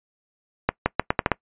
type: accelerating click train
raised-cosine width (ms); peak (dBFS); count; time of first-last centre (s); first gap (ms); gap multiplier
0.5; -3; 7; 0.69-1.317; 170; 0.8
effects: noise-tail reverb RT60 0.1 s tail -23 dB re dry + resampled to 8000 Hz